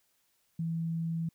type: tone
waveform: sine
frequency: 164.81 Hz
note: E3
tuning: in tune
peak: -30 dBFS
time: 0.59-1.29 s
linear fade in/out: 5 ms
effects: white hiss -73 dBFS RMS until 1.34 s